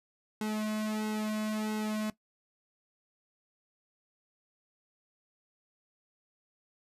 sawtooth tone with flanger, 214.7 Hz, A3, 42 cents flat, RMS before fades -33 dBFS, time 0.41-2.1 s, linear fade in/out 2 ms, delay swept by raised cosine 1.7 to 2.48 ms, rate 1.5 Hz, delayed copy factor -0.95, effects noise-tail reverb RT60 0.1 s tail -17 dB re dry + resampled to 32000 Hz

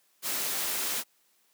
white noise, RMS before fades -31 dBFS, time 0.22-1.04 s, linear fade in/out 50 ms, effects white hiss -68 dBFS RMS until 1.53 s + high-pass 200 Hz 12 dB/octave

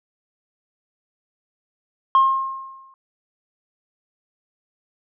sine tone with exponential decay, 1069 Hz, C6, 37 cents sharp, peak -8 dBFS, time 2.15-2.94 s, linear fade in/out 1 ms, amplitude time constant 170 ms, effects tanh soft clip ceiling -8 dBFS

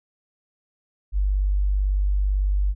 sine tone, 49 Hz, G1, in tune, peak -18 dBFS, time 1.12-2.75 s, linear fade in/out 50 ms, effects none

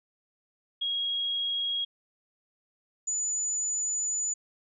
sine tone pair in turn, 3291 / 6973 Hz, G#7 / A8, -16 / -17 cents, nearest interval octave + minor second, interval 1299 cents, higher second, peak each -27 dBFS, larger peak neither, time 0.81-1.85 / 3.07-4.34 s, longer second, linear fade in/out 10 ms, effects none

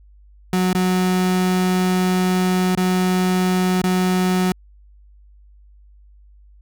35% pulse tone with dropouts, 183.6 Hz, F#3, 13 cents flat, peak -14 dBFS, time 0.53-4.52 s, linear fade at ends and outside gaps 2 ms, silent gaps 0.731-0.749 / 2.752-2.774 / 3.817-3.838 s, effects added 50 Hz sine -45 dBFS peak until 6.61 s

